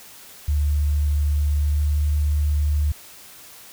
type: tone with pitch glide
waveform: sine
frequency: 73.42 to 74.14 Hz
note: D2 to D2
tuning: 0 to +17 cents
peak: -17 dBFS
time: 0.48-2.92 s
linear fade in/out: 5 ms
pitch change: +17 cents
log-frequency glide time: 1.63-1.88 s
effects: white hiss -44 dBFS RMS until 3.72 s